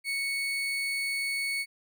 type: tone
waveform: 35% pulse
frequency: 2217 Hz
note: C#7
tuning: in tune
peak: -27 dBFS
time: 0.04-1.66 s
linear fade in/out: 50 ms
effects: none